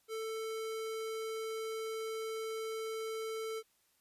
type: tone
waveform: square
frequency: 443 Hz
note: A4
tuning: 12 cents sharp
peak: -38 dBFS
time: 0.08-3.63 s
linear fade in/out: 50 ms
effects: white hiss -73 dBFS RMS until 4 s + resampled to 32000 Hz